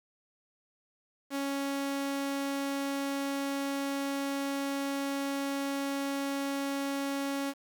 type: tone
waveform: sawtooth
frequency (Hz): 277.5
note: C#4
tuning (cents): +2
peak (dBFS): -27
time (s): 1.3-7.54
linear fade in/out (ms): 50
effects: 9-bit